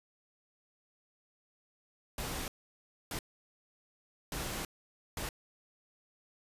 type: noise bursts at uneven times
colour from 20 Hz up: pink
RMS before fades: -38 dBFS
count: 4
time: 2.18-2.48 / 3.11-3.19 / 4.32-4.65 / 5.17-5.29 s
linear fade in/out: 2 ms
effects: resampled to 32000 Hz